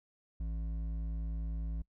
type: tone with hard clipping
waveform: sine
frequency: 55 Hz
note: A1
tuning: in tune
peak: -36 dBFS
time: 0.4-1.82 s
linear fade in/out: 5 ms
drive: 8 dB
effects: noise-tail reverb RT60 0.1 s tail -24 dB re dry